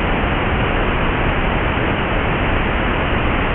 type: low-pass noise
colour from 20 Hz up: pink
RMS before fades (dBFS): -17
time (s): 0-3.54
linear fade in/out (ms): 0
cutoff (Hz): 3000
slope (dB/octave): 96
effects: none